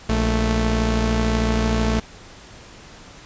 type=tone pair together; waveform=sawtooth; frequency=58.27 / 220 Hz; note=A#1 / A3; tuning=0 / 0 cents; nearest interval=octave + major seventh; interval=2300 cents; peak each=-16 / -17 dBFS; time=0.09-2 s; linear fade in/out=5 ms; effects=pink hiss -43 dBFS RMS until 3.25 s + resampled to 16000 Hz